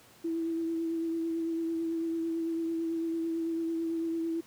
sine tone with vibrato, 329.6 Hz, E4, in tune, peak -29 dBFS, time 0.24-4.41 s, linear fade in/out 10 ms, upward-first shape triangle, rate 9 Hz, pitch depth 23 cents each way, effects pink hiss -57 dBFS RMS until 4.46 s + high-pass 100 Hz 12 dB/octave

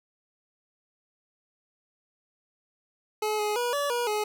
25% pulse tone with pitch steps, 427.2 / 420.3 / 484.1 / 573 / 481 / 422.3 Hz, G#4 / G#4 / B4 / D5 / B4 / G#4, +49 / +21 / -35 / -43 / -46 / +29 cents, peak -22 dBFS, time 3.22-4.24 s, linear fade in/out 5 ms, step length 170 ms, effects none

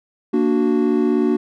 triangle chord, Bb augmented, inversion none, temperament equal, 233.1 / 293.7 / 370 Hz, Bb3 / D4 / F#4, 0 / 0 / 0 cents, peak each -17 dBFS, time 0.33-1.37 s, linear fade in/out 10 ms, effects none

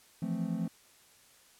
triangle chord, F major seventh, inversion third, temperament equal, 164.81 / 174.61 / 220 / 261.6 Hz, E3 / F3 / A3 / C4, 0 / 0 / 0 / 0 cents, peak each -36 / -33 / -34 / -37 dBFS, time 0.22-0.68 s, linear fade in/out 5 ms, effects white hiss -61 dBFS RMS until 1.59 s + low-pass 12000 Hz 12 dB/octave

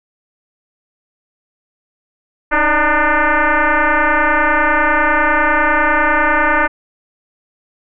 sine tone with frequency modulation, 285 Hz, C#4, 48 cents sharp, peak -10 dBFS, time 2.51-6.68 s, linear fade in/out 20 ms, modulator 300 Hz, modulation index 5.9, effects none

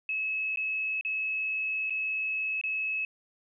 sine tone with dropouts, 2583 Hz, E7, 36 cents flat, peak -28 dBFS, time 0.09-3.05 s, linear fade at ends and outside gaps 2 ms, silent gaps 0.56-0.572 / 1.011-1.049 / 1.898-1.905 / 2.613-2.637 s, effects none

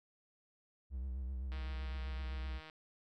triangle tone with vibrato, 64.5 Hz, C2, 24 cents flat, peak -36 dBFS, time 0.9-2.61 s, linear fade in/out 50 ms, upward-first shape sine, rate 7.8 Hz, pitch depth 85 cents each way
click train, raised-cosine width 0.3 ms, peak -36 dBFS, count 186, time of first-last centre 1.52-2.698 s, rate 157 Hz
effects none

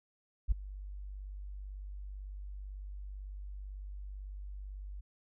sine tone with ADSR envelope, 49 Hz, G1, in tune, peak -21 dBFS, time 0.48-5.01 s, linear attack 35 ms, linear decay 10 ms, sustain -20 dB, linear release 11 ms, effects none

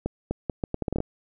accelerating click train, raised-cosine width 2 ms, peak -13 dBFS, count 11, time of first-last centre 0.06-1.004 s, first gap 250 ms, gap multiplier 0.75, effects none

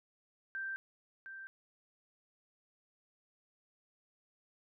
sine tone with echo, 1568 Hz, G6, in tune, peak -37 dBFS, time 0.55-0.76 s, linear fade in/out 0 ms, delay 710 ms, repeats 1, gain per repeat -8 dB, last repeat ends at 1.47 s, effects none

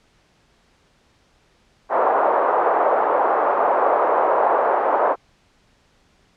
pink band-pass noise, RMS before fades -18 dBFS, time 1.89-5.16 s, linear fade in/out 50 ms, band 510 to 1100 Hz, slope 24 dB/octave, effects pink hiss -59 dBFS RMS until 6.36 s + low-pass 6000 Hz 12 dB/octave

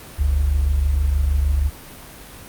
sine tone pair together, 45.01 / 71.4 Hz, F#1 / D2, -47 / -48 cents, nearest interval minor sixth, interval 799 cents, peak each -22 / -16 dBFS, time 0.18-1.7 s, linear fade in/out 20 ms, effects pink hiss -39 dBFS RMS until 2.48 s + Opus 32 kbps

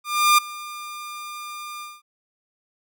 sawtooth tone with ADSR envelope, 1201 Hz, D6, 38 cents sharp, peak -8 dBFS, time 0.04-2.02 s, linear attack 340 ms, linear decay 9 ms, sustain -21 dB, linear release 210 ms, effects none

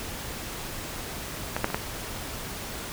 clicks, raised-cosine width 0.5 ms, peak -11 / -7 / -18 / -10 dBFS, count 4, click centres 1.565 / 1.644 / 1.702 / 1.745 s, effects pink hiss -36 dBFS RMS until 2.92 s

